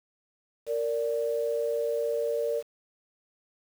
sine tone pair together, 462 / 582.1 Hz, A#4 / D5, -16 / -15 cents, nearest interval major third, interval 401 cents, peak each -28 / -29 dBFS, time 0.66-2.63 s, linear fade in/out 50 ms, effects 8-bit

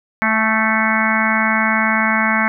harmonic tone with a mistuned harmonic, 220.2 Hz, A3, 2 cents sharp, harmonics 1 / 3 / 4 / 5 / 6 / 7 / 8 / 9 / 10, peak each -20 / -26 / -23 / -23 / -24 / -21 / -23 / -23 / -21 dBFS, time 0.22-2.48 s, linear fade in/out 0 ms, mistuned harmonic 4, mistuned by -18 cents, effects none

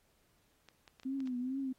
clicks, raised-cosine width 0.2 ms, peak -36 dBFS, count 6, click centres 0.687 / 0.878 / 0.998 / 1.033 / 1.204 / 1.274 s
sine tone with vibrato, 258.7 Hz, C4, 19 cents flat, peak -34 dBFS, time 1.05-1.73 s, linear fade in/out 10 ms, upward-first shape triangle, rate 2.3 Hz, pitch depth 110 cents each way
effects pink hiss -73 dBFS RMS until 1.78 s + AAC 48 kbps

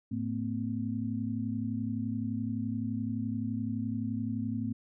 sine tone cluster, 108.1 / 224.3 / 256 Hz, A2 / A3 / C4, -30 / +34 / -38 cents, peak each -36 / -34 / -35 dBFS, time 0.11-4.73 s, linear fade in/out 10 ms, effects none

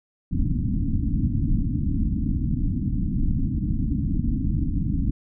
pink low-pass noise, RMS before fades -23 dBFS, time 0.31-5.11 s, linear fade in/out 10 ms, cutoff 300 Hz, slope 96 dB/octave, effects none

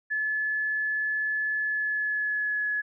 sine tone with pitch glide, 1722 to 1696.3 Hz, A6 to G#6, -38 to +36 cents, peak -25 dBFS, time 0.1-2.82 s, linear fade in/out 20 ms, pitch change -26 cents, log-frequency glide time 1.52-2.68 s, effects none

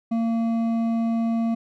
triangle tone with hard clipping, 228.8 Hz, A#3, 32 cents flat, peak -22 dBFS, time 0.11-1.55 s, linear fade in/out 10 ms, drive 11 dB, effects none

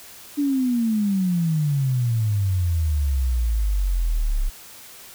sine exponential sweep, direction down, 293.7 to 32.86 Hz, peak -18 dBFS, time 0.37-4.5 s, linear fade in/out 20 ms, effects white hiss -43 dBFS RMS until 5.14 s

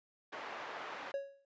pink band-pass noise, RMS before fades -45 dBFS, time 0.32-1.12 s, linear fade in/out 10 ms, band 620 to 2000 Hz, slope 12 dB/octave
triangle tone with exponential decay, 554.4 Hz, C#5, in tune, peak -30 dBFS, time 1.14-1.45 s, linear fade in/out 2 ms, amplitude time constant 66 ms
effects resampled to 16000 Hz

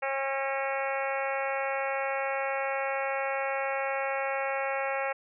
harmonic tone with a mistuned harmonic, 271.3 Hz, C#4, 37 cents flat, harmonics 2 / 3 / 4 / 5 / 6 / 7 / 8 / 9 / 10, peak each -32 / -34 / -40 / -38 / -40 / -38 / -38 / -42 / -44 dBFS, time 0.02-5.13 s, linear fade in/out 10 ms, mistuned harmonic 8, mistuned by +35 cents, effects none

